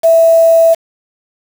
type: tone with quantisation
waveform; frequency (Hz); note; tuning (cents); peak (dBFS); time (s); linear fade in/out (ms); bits
sine; 659.3; E5; 0; -4; 0.03-0.75; 20; 4
effects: none